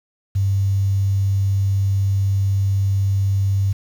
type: tone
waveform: sine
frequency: 98 Hz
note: G2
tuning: in tune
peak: -15 dBFS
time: 0.35-3.73 s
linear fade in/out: 10 ms
effects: 7-bit